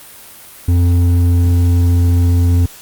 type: tone with hard clipping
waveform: sine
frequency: 87.31 Hz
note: F2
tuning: in tune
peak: -10 dBFS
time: 0.68-2.66 s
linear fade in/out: 5 ms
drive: 7 dB
effects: white hiss -37 dBFS RMS until 2.81 s + Opus 32 kbps